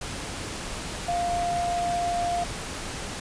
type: tone in noise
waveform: sine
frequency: 698.5 Hz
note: F5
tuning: in tune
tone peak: -24 dBFS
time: 1.08-2.44 s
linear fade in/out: 5 ms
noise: pink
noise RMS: -34 dBFS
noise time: 0.01-3.2 s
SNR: +7 dB
effects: resampled to 22050 Hz